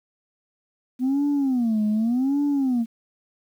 sine tone with vibrato, 247.1 Hz, B3, 1 cent sharp, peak -17 dBFS, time 0.99-2.86 s, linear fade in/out 50 ms, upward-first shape sine, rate 0.86 Hz, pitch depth 270 cents each way, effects tanh soft clip ceiling -17 dBFS + 9-bit

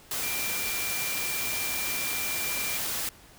sine tone in noise, 2369 Hz, D7, 14 cents sharp, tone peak -34 dBFS, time 0.23-2.77 s, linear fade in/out 2 ms, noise white, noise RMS -31 dBFS, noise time 0.11-3.09 s, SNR -6 dB, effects pink hiss -53 dBFS RMS until 3.38 s

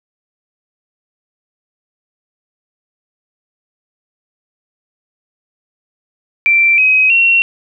sine tone with pitch steps, 2349 / 2532 / 2730 Hz, D7 / D#7 / F7, 0 / +30 / -40 cents, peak -7 dBFS, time 6.46-7.42 s, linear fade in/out 0 ms, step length 320 ms, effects none

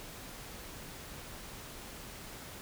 silence, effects pink hiss -47 dBFS RMS until 2.61 s

